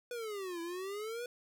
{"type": "exponential two-way sweep", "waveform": "square", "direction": "down then up", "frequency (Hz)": [493.9, 331.9, 493.9], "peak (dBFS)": -39, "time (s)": [0.11, 1.26], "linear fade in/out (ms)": 2, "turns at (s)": 0.61, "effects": []}